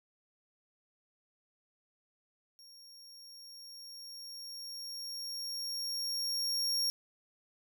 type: tone with level ramp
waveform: 40% pulse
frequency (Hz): 5560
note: F8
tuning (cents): -9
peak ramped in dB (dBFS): -53 to -28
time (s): 2.59-6.9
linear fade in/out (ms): 0
effects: none